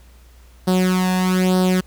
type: tone with flanger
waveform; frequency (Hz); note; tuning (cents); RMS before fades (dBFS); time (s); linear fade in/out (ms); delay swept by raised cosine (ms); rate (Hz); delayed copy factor
sawtooth; 184.4; F#3; -6; -17; 0.67-1.81; 10; 0.21 to 1.15; 1.1; +0.75
effects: added 60 Hz sine -44 dBFS peak until 1.86 s + pink hiss -54 dBFS RMS until 1.86 s